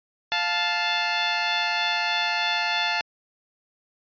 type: tone pair together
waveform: 10% pulse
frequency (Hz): 700 / 875.8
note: F5 / A5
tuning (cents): +4 / -8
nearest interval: major third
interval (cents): 388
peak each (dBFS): -18 / -15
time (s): 0.32-3.01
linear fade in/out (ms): 0
effects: resampled to 11025 Hz